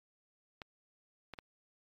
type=clicks; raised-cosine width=0.3 ms; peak=-28 dBFS; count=3; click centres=0.618 / 1.337 / 1.388 s; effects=MP3 48 kbps